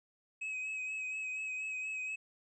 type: tone with vibrato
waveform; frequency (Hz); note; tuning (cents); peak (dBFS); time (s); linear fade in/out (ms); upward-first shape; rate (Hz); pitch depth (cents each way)
triangle; 2547; D#7; +40; -35; 0.41-2.16; 10; sine; 4.2; 27
effects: resampled to 24000 Hz